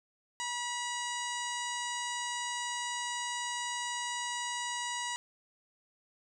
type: harmonic tone with a mistuned harmonic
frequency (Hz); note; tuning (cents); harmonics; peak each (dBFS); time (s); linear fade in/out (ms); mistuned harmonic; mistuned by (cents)
964; B5; -42; 1 / 2 / 3 / 4 / 5 / 6 / 7 / 8 / 9; -38 / -40 / -42 / -45 / -48 / -48 / -44 / -46 / -47; 0.4-5.16; 0; 2; +20
effects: 11-bit